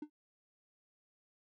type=tone with exponential decay; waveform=triangle; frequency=300 Hz; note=D4; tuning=37 cents sharp; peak=-35 dBFS; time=0.02-0.1 s; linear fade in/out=5 ms; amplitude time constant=16 ms; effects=none